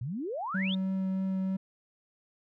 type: exponential sweep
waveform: sine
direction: up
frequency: 110 to 3729 Hz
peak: -32 dBFS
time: 0.01-0.75 s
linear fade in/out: 5 ms
type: tone with vibrato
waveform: triangle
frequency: 190 Hz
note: F#3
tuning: 46 cents sharp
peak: -26 dBFS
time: 0.54-1.57 s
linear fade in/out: 10 ms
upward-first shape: triangle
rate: 3.2 Hz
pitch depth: 9 cents each way
effects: none